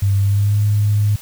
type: tone with pitch glide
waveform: sine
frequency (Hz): 98.9 to 103.94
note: G2 to G#2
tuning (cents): +16 to +2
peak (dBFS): -12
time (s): 0.02-1.16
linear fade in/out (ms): 5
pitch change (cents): +86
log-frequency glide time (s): 0.19-0.59
effects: white hiss -39 dBFS RMS until 1.21 s